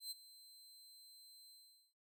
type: tone with ADSR envelope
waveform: sawtooth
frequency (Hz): 4100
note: C8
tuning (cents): -36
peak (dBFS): -39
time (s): 0-1.94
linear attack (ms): 110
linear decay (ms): 23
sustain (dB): -17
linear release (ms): 440
effects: none